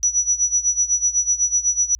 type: tone with tremolo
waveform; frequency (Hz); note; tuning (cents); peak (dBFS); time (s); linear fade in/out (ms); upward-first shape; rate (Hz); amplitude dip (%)
sine; 5890; F#8; -9; -13; 0.03-1.95; 0; sine; 8; 85
effects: added 59 Hz sine -42 dBFS peak until 1.99 s